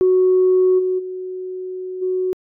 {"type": "tone with level steps", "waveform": "sine", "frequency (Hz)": 370, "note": "F#4", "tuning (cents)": 0, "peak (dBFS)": [-10, -16, -25, -17], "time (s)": [0.01, 2.33], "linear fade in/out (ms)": 0, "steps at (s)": [0.78, 0.98, 2.01], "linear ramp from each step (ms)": 20, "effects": ["tanh soft clip ceiling -7 dBFS"]}